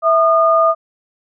sine tone pair together, 656 / 1220.3 Hz, E5 / D#6, -9 / -34 cents, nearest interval major seventh, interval 1075 cents, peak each -12 dBFS, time 0.02-0.75 s, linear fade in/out 50 ms, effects none

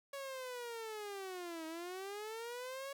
sawtooth linear two-way sweep, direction down then up, 560 to 315.9 to 560 Hz, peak -39 dBFS, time 0.13-2.93 s, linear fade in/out 5 ms, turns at 1.66 s, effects none

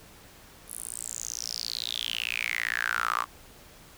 sawtooth tone with high-pass filter sweep, 57.8 Hz, A#1, 14 cents flat, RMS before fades -32 dBFS, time 0.67-3.26 s, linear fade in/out 50 ms, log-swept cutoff 11000 to 1100 Hz, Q 8.6, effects pink hiss -52 dBFS RMS until 3.97 s

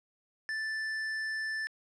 sine tone with tanh clipping, 1760 Hz, A6, in tune, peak -34 dBFS, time 0.49-1.67 s, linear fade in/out 0 ms, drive 11 dB, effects low-pass 8000 Hz 12 dB/octave

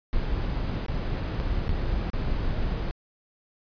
brown noise with dropouts, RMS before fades -27 dBFS, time 0.13-2.91 s, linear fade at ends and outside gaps 0 ms, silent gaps 0.863-0.884 / 1.396-1.4 / 1.682-1.693 / 2.101-2.134 s, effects resampled to 11025 Hz

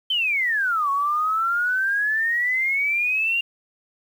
sine exponential two-way sweep, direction down then up, 3136 to 1101 to 2806 Hz, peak -19 dBFS, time 0.1-3.41 s, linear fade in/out 5 ms, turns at 0.9 s, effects 8-bit

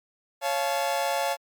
40% pulse chord, Db augmented, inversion none, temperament just, 554.4 / 693 / 866.2 Hz, Db5 / F5 / A5, 0 / -14 / -27 cents, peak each -28 dBFS, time 0.41-1.37 s, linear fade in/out 50 ms, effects MP3 96 kbps

